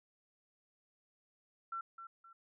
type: tone with echo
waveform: sine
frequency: 1349 Hz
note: E6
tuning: 40 cents sharp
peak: -38 dBFS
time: 1.72-1.81 s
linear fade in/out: 5 ms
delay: 260 ms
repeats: 2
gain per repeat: -9 dB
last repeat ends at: 2.33 s
effects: none